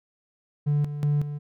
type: tone with tremolo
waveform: triangle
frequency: 146.5 Hz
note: D3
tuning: 4 cents flat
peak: -17 dBFS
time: 0.66-1.39 s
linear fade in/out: 20 ms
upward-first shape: square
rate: 2.7 Hz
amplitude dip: 70%
effects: tanh soft clip ceiling -14 dBFS